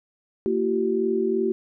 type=tone cluster; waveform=sine; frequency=227.6 / 338 / 380.9 Hz; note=A#3 / E4 / G4; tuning=-41 / +43 / -50 cents; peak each=-27 / -27 / -22 dBFS; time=0.46-1.52 s; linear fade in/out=0 ms; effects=none